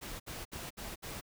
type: noise bursts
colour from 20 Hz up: pink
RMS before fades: -43 dBFS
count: 5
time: 0.01-1.212 s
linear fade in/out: 20 ms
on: 190 ms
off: 63 ms
effects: none